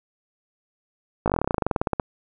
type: slowing click train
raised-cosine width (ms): 1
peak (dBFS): -7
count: 21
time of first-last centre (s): 1.26-1.998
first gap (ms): 18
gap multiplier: 1.07
effects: none